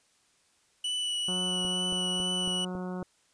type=tone with vibrato; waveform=45% pulse; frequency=2960 Hz; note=F#7; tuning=in tune; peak=-29 dBFS; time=0.84-2.65 s; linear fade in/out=5 ms; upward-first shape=triangle; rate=2.2 Hz; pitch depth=15 cents each way
type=harmonic tone; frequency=182.4 Hz; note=F#3; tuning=24 cents flat; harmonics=1 / 2 / 3 / 4 / 5 / 6 / 7 / 8; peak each=-34 / -40 / -44 / -46 / -48 / -50 / -51 / -52 dBFS; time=1.28-3.03 s; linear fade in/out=2 ms
type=click train; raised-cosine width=2 ms; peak=-27 dBFS; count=6; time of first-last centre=1.65-3.027 s; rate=3.63 Hz
effects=white hiss -67 dBFS RMS until 3.33 s + resampled to 22050 Hz